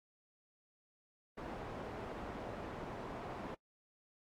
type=low-pass noise; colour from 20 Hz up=white; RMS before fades=-45 dBFS; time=1.37-3.55 s; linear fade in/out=10 ms; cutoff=750 Hz; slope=12 dB/octave; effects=noise-tail reverb RT60 0.1 s tail -22 dB re dry + AAC 64 kbps